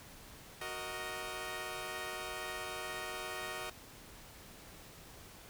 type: chord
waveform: 10% pulse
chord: D# minor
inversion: first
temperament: equal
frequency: 370 / 466.2 / 622.3 Hz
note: F#4 / A#4 / D#5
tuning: 0 / 0 / 0 cents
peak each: -36 / -38 / -35 dBFS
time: 0.61-3.7 s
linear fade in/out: 5 ms
effects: pink hiss -54 dBFS RMS until 5.49 s